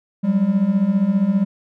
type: beating tone pair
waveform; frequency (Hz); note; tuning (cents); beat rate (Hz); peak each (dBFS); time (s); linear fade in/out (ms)
triangle; 185 / 200; F#3 / G3; 0 / +35; 15; -18 / -14; 0.23-1.45; 20
effects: none